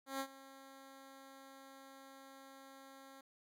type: tone with ADSR envelope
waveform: 10% pulse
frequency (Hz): 270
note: C#4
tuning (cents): -45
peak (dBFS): -29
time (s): 0.06-3.21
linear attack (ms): 140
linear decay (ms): 68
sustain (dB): -18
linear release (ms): 4
effects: none